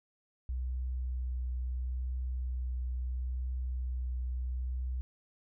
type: tone with vibrato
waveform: sine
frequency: 62.7 Hz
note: B1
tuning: 27 cents sharp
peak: -32 dBFS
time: 0.49-5.01 s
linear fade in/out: 0 ms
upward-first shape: triangle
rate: 0.74 Hz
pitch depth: 15 cents each way
effects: none